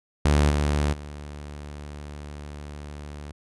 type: tone with level steps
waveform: sawtooth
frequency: 73.42 Hz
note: D2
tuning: in tune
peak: -13 / -17 / -32 dBFS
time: 0.25-3.32 s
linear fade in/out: 5 ms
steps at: 0.49 / 0.92 s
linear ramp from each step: 20 ms
effects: resampled to 24000 Hz